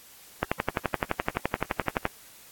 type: click train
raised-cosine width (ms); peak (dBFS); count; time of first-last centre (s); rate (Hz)
0.5; -8; 20; 0.43-2.054; 11.7
effects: white hiss -51 dBFS RMS until 2.51 s + AAC 64 kbps